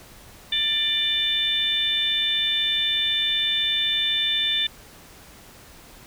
harmonic tone, 592 Hz, D5, 14 cents sharp, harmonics 3 / 4 / 5 / 6, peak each -31 / -32 / -29 / -21 dBFS, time 0.52-4.67 s, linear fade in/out 5 ms, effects pink hiss -47 dBFS RMS until 6.06 s

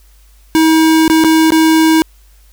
square tone with dropouts, 319.5 Hz, D#4, 46 cents sharp, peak -7 dBFS, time 0.55-2.02 s, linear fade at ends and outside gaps 0 ms, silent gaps 1.079-1.099 / 1.239-1.246 / 1.505-1.521 s, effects added 50 Hz sine -42 dBFS peak until 2.52 s + white hiss -52 dBFS RMS until 2.52 s

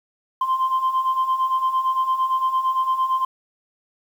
sine beating tone pair, 1038 / 1046.8 Hz, C6 / C6, -14 / 0 cents, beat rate 8.8 Hz, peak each -23 / -18 dBFS, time 0.41-3.25 s, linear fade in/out 5 ms, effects tanh soft clip ceiling -14 dBFS + 8-bit

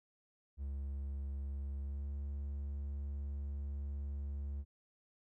triangle tone with pitch glide, 69.3 to 70.63 Hz, C#2 to C#2, 0 to +33 cents, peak -36 dBFS, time 0.57-4.65 s, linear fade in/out 50 ms, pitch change +33 cents, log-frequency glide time 1.79-2.07 s, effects none

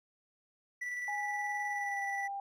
triangle tone with tremolo, 1965 Hz, B6, 9 cents flat, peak -33 dBFS, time 0.81-2.28 s, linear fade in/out 10 ms, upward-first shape square, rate 19 Hz, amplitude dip 25%
sine tone with pitch glide, 825 to 795.5 Hz, G#5 to G5, -12 to +25 cents, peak -36 dBFS, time 1.08-2.4 s, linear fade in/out 2 ms, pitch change -63 cents, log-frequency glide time 1.67-2.02 s
effects none

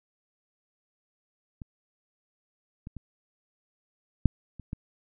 clicks, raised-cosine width 5 ms, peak -27 / -27 / -27 / -6 / -29 / -21 dBFS, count 6, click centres 1.618 / 2.871 / 2.967 / 4.257 / 4.597 / 4.731 s, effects none

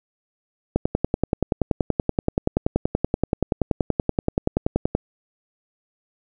click train, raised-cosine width 2 ms, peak -5 dBFS, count 45, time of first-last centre 0.76-4.95 s, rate 10.5 Hz, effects none

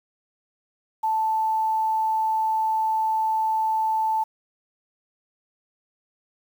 sine tone, 880 Hz, A5, in tune, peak -20 dBFS, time 1.03-4.24 s, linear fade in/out 10 ms, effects 8-bit

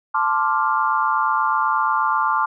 sine chord, D minor seventh, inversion second, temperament equal, 880 / 1046.5 / 1174.7 / 1396.9 Hz, A5 / C6 / D6 / F6, 0 / 0 / 0 / 0 cents, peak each -22 / -22 / -21 / -24 dBFS, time 0.14-2.46 s, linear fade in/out 10 ms, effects none

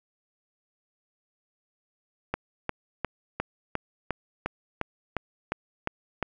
click train, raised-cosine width 0.5 ms, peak -12 dBFS, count 12, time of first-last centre 2.34-6.227 s, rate 2.83 Hz, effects none

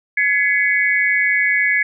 sine tone cluster, 1695 / 2034 / 2224 Hz, G#6 / C7 / C#7, +35 / -50 / +5 cents, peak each -18 dBFS, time 0.17-1.83 s, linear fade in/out 5 ms, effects none

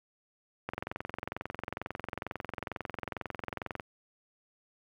click train, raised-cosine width 0.5 ms, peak -19 dBFS, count 70, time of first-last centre 0.69-3.798 s, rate 22.2 Hz, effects high-pass 60 Hz 12 dB/octave + 10-bit

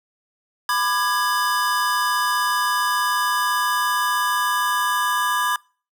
square chord, G# diminished, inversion first, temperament just, 996.7 / 1196.1 / 1661.2 Hz, B5 / D6 / G#6, +16 / +31 / 0 cents, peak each -24 dBFS, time 0.69-5.56 s, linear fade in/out 2 ms, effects noise-tail reverb RT60 0.4 s tail -26 dB re dry

